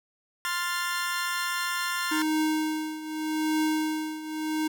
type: chord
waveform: sawtooth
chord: F major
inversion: second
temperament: equal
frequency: 1046.5 / 1396.9 / 1760 Hz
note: C6 / F6 / A6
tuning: 0 / 0 / 0 cents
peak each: -28 / -28 / -29 dBFS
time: 0.45-2.22 s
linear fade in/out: 0 ms
type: tone with tremolo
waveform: square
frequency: 311.1 Hz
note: D#4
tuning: in tune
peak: -23 dBFS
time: 2.11-4.68 s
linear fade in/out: 10 ms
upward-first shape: triangle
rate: 0.83 Hz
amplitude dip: 80%
effects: none